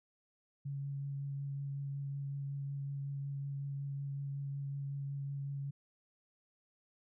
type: tone with vibrato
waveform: sine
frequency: 139.7 Hz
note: C#3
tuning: 14 cents sharp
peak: -37 dBFS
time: 0.65-5.71 s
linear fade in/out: 10 ms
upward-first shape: triangle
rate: 5.4 Hz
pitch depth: 13 cents each way
effects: none